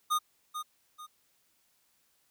square tone with echo, 1229 Hz, D#6, 22 cents flat, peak -26 dBFS, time 0.1-0.19 s, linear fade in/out 20 ms, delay 440 ms, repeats 2, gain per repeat -9 dB, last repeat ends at 1.07 s, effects white hiss -71 dBFS RMS until 2.3 s

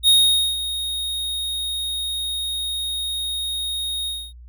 square tone with ADSR envelope, 3729 Hz, A#7, in tune, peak -11 dBFS, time 0.03-4.33 s, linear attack 49 ms, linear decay 480 ms, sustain -13 dB, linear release 260 ms, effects added 60 Hz sine -39 dBFS peak until 4.48 s

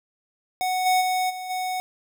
square tone with level steps, 740 Hz, F#5, in tune, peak -23 / -18 / -22 / -32 / -26 dBFS, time 0.61-1.8 s, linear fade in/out 0 ms, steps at 0.85 / 1 / 1.29 / 1.49 s, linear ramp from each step 20 ms, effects none

